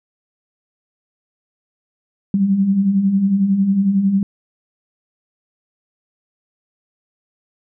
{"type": "beating tone pair", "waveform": "sine", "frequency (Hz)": [186.7, 197.7], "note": ["F#3", "G3"], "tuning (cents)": [16, 15], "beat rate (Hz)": 11, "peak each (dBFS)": [-22, -13], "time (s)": [2.34, 4.23], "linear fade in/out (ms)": 2, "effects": []}